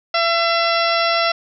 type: harmonic tone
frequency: 674 Hz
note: E5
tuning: 38 cents sharp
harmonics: 1 / 2 / 3 / 4 / 5 / 6 / 7 / 8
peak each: -19 / -20 / -24 / -25 / -27 / -28 / -29 / -26 dBFS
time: 0.14-1.32 s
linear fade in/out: 5 ms
effects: none